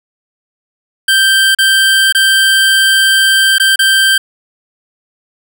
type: tone with dropouts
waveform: 25% pulse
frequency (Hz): 1568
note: G6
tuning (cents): 0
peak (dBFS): -3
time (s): 1.08-4.18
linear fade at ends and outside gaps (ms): 5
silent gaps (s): 1.549-1.586 / 2.125-2.148 / 3.583-3.598 / 3.759-3.791
effects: none